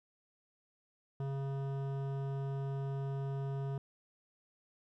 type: tone with hard clipping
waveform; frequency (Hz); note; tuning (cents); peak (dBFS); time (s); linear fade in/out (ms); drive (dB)
triangle; 137.2; C#3; -17; -37; 1.2-3.78; 2; 18
effects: none

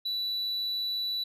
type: tone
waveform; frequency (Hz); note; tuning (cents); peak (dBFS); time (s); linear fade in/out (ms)
sine; 3953; B7; +1; -26; 0.05-1.24; 10
effects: tanh soft clip ceiling -28 dBFS

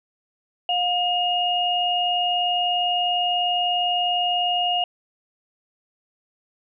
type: tone pair together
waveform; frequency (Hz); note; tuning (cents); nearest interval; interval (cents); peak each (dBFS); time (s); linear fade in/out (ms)
sine; 713 / 2852; F5 / F7; +36 / +36; 2 octaves; 2400; -22; 0.69-4.84; 2
effects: none

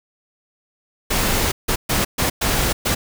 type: noise bursts at uneven times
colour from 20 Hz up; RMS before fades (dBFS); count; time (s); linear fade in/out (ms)
pink; -19; 6; 1.1-1.52 / 1.68-1.76 / 1.89-2.05 / 2.18-2.3 / 2.41-2.73 / 2.85-2.95; 10
effects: none

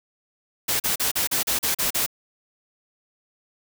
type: noise bursts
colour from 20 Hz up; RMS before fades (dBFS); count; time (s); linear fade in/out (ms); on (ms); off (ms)
white; -23; 9; 0.68-2.064; 10; 120; 38
effects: none

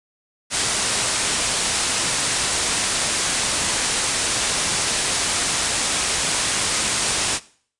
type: low-pass noise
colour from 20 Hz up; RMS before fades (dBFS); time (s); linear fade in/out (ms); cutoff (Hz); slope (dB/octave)
white; -22; 0.5-7.4; 50; 10000; 96
effects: noise-tail reverb RT60 0.5 s tail -19 dB re dry + resampled to 24000 Hz

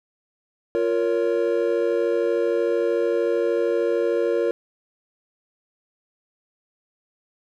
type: chord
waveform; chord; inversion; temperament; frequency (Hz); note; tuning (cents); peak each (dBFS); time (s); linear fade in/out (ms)
triangle; Bb minor; second; just; 349.6 / 466.2 / 559.4; F4 / Bb4 / Db5; +2 / 0 / +16; -22 / -20 / -23; 0.75-4.51; 0
effects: none

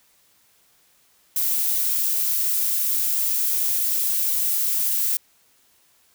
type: noise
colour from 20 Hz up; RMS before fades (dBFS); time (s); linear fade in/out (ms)
violet; -22; 1.36-5.17; 2
effects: white hiss -60 dBFS RMS until 6.14 s

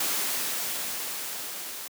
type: noise with level ramp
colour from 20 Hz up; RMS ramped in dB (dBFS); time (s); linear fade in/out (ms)
white; -27 to -38; 0-1.88; 5
effects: high-pass 200 Hz 12 dB/octave

